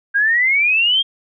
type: exponential sweep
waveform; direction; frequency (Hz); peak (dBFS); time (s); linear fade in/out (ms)
sine; up; 1595 to 3252; -12; 0.14-1.03; 20
effects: none